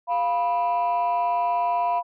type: tone pair together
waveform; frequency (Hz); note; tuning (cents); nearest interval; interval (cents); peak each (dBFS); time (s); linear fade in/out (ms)
sine; 698.5 / 982.2; F5 / B5; 0 / -10; tritone; 590; -21; 0.07-2.03; 50
effects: tanh soft clip ceiling -17 dBFS